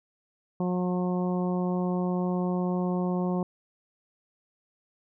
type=harmonic tone; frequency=180.4 Hz; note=F#3; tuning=44 cents flat; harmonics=1 / 2 / 3 / 4 / 5 / 6; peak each=-26 / -32 / -36 / -38 / -40 / -42 dBFS; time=0.6-3.43 s; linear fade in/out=2 ms; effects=none